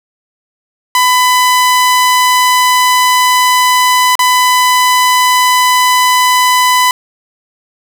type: tone with dropouts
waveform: sawtooth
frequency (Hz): 1001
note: B5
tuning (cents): +23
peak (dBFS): -3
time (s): 0.95-6.91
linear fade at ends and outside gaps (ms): 1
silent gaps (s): 4.154-4.192
effects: none